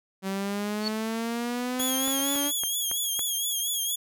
sawtooth exponential sweep, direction up, 190.7 to 290.3 Hz, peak -24 dBFS, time 0.22-2.52 s, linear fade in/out 50 ms
sine tone with exponential growth, 4435 Hz, C#8, in tune, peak -23 dBFS, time 0.78-0.88 s, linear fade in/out 1 ms, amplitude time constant 21 ms
10% pulse tone with vibrato, 3305 Hz, G#7, 9 cents flat, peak -19 dBFS, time 1.79-3.96 s, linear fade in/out 10 ms, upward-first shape triangle, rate 4.3 Hz, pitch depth 77 cents each way
click train, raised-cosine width 0.5 ms, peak -21 dBFS, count 6, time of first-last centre 1.8-3.193 s, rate 3.59 Hz
effects none

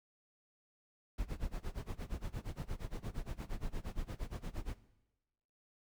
brown noise with tremolo, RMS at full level -38 dBFS, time 1.18-4.76 s, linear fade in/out 5 ms, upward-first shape sine, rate 8.6 Hz, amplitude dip 100%, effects noise-tail reverb RT60 1.0 s tail -17 dB re dry

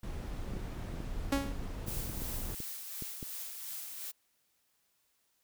brown noise, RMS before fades -39 dBFS, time 0.03-2.55 s, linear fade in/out 5 ms
clicks, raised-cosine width 3 ms, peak -29 dBFS, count 12, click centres 0.536 / 0.568 / 0.94 / 1.004 / 1.375 / 1.463 / 1.883 / 2.097 / 2.22 / 2.603 / 3.023 / 3.228 s
sawtooth tone with exponential decay, 277.2 Hz, C#4, in tune, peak -22 dBFS, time 1.32-1.67 s, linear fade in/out 5 ms, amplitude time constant 74 ms
blue noise with tremolo, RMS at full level -41 dBFS, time 1.86-4.12 s, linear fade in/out 20 ms, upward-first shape sine, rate 2.8 Hz, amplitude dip 35%
effects white hiss -75 dBFS RMS until 5.43 s

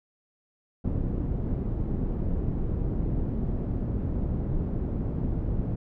pink low-pass noise, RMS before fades -28 dBFS, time 0.84-5.76 s, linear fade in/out 10 ms, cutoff 280 Hz, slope 12 dB/octave, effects none

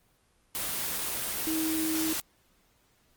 sine tone in noise, 318.6 Hz, D#4, 41 cents sharp, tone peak -28 dBFS, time 1.47-2.13 s, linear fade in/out 0 ms, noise white, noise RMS -32 dBFS, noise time 0.55-2.2 s, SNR +1 dB, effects pink hiss -67 dBFS RMS until 3.16 s + Opus 24 kbps

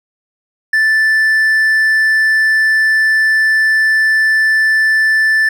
triangle tone, 1760 Hz, A6, in tune, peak -7 dBFS, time 0.73-5.49 s, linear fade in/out 5 ms, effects none

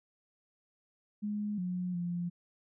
sine tone with pitch steps, 208.3 / 180.4 / 174.3 Hz, G#3 / F#3 / F3, +5 / -44 / -3 cents, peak -32 dBFS, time 1.22-2.3 s, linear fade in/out 20 ms, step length 360 ms, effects none

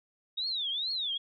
sine tone with vibrato, 3700 Hz, A#7, 14 cents flat, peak -30 dBFS, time 0.37-1.18 s, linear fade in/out 10 ms, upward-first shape triangle, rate 2.3 Hz, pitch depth 290 cents each way, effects none

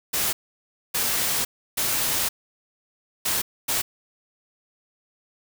white noise bursts at uneven times, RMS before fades -24 dBFS, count 5, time 0.13-0.33 / 0.94-1.45 / 1.77-2.29 / 3.25-3.42 / 3.68-3.82 s, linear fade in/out 10 ms, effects none

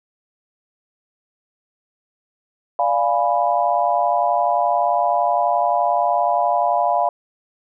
sine chord, D diminished seventh, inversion none, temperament equal, 587.3 / 698.5 / 830.6 / 987.8 Hz, D5 / F5 / Ab5 / Cb6, 0 / 0 / 0 / 0 cents, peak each -23 / -18 / -22 / -22 dBFS, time 2.79-7.09 s, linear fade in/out 2 ms, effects none

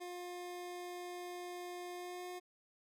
25% pulse tone with pitch glide, 355.3 to 359.4 Hz, F4 to F4, +30 to +50 cents, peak -40 dBFS, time 0-2.4 s, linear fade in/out 20 ms, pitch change +20 cents, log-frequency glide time 1.95-2.25 s, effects none

